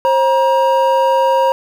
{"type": "tone pair together", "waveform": "triangle", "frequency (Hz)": [533, 949.7], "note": ["C5", "A#5"], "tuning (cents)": [32, 32], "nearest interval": "minor seventh", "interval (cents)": 1000, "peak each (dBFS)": -11, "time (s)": [0.05, 1.52], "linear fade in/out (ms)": 0, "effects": ["7-bit"]}